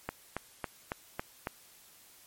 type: click train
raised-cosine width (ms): 0.5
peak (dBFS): -18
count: 6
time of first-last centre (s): 0.09-1.471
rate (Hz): 3.62
effects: white hiss -58 dBFS RMS until 2.26 s + MP3 64 kbps